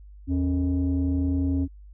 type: tone pair together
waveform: sine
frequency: 81 / 272.5 Hz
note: E2 / C#4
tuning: -30 / -29 cents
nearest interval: octave + major sixth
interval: 2101 cents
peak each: -22 dBFS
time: 0.27-1.68 s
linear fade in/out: 50 ms
effects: tanh soft clip ceiling -18 dBFS + added 50 Hz sine -43 dBFS peak until 1.93 s